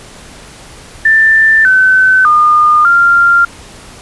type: tone with pitch steps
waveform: sine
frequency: 1777 / 1522 / 1216 / 1390 Hz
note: A6 / F#6 / D#6 / F6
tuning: +17 / +48 / -40 / -9 cents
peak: -4 dBFS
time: 1.05-3.45 s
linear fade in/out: 5 ms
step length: 600 ms
effects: pink hiss -34 dBFS RMS until 4.01 s + resampled to 24000 Hz